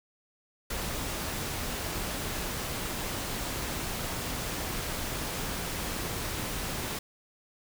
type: noise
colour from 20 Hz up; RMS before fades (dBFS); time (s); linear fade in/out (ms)
pink; -34; 0.7-6.99; 5
effects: none